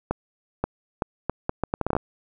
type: accelerating click train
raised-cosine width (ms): 1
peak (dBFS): -9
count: 13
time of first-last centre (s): 0.11-1.966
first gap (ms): 530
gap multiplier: 0.72
effects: none